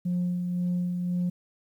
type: tone with tremolo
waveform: sine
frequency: 177.8 Hz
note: F3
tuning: 31 cents sharp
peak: -22 dBFS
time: 0.05-1.3 s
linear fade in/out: 10 ms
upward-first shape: sine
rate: 1.9 Hz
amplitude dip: 40%
effects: tanh soft clip ceiling -22 dBFS + 10-bit